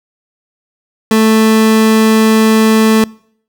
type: tone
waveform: 30% pulse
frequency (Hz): 220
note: A3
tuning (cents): 0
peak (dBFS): -4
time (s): 1.11-3.04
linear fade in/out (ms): 2
effects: noise-tail reverb RT60 0.6 s tail -25 dB re dry